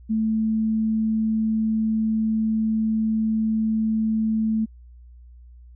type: tone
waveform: sine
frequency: 220 Hz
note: A3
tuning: in tune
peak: -19 dBFS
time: 0.09-4.66 s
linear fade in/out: 20 ms
effects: added 60 Hz sine -43 dBFS peak until 5.75 s